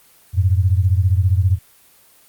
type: beating tone pair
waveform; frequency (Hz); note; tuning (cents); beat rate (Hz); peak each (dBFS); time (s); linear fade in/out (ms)
sine; 89 / 104; F2 / G#2; +33 / +3; 15; -14 / -17; 0.33-1.59; 50
effects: white hiss -51 dBFS RMS until 2.28 s + Opus 24 kbps